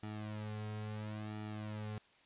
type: tone with flanger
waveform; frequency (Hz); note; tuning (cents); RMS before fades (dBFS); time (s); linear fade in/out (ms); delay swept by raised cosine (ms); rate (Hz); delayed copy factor
sawtooth; 106.7; G#2; +47; -43; 0.03-1.98; 0; 1.9 to 3.4; 0.73; -1
effects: white hiss -66 dBFS RMS until 2.25 s + resampled to 8000 Hz